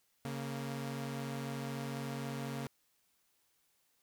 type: tone pair together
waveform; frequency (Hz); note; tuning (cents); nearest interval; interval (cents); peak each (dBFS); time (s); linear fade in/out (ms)
sawtooth; 138.1 / 232.3; C#3 / A#3; -6 / -6; major sixth; 900; -36 / -38; 0.25-2.67; 0
effects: white hiss -75 dBFS RMS until 4.02 s